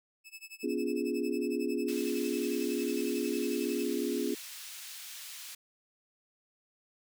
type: tone with tremolo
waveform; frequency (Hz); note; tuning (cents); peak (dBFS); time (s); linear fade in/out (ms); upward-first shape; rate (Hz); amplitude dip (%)
sawtooth; 2607; E7; -20; -39; 0.24-3.88; 50; sine; 11; 95
type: chord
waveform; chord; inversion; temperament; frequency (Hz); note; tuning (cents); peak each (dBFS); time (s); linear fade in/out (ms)
sine; B diminished seventh; none; equal with one note detuned; 246.9 / 286.1 / 349.2 / 415.3; B3 / D4 / F4 / Ab4; 0 / -45 / 0 / 0; -35; 0.63-4.35; 10
type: high-pass noise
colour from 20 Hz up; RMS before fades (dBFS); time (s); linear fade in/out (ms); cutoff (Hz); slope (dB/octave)
pink; -45; 1.88-5.55; 5; 2700; 12
effects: none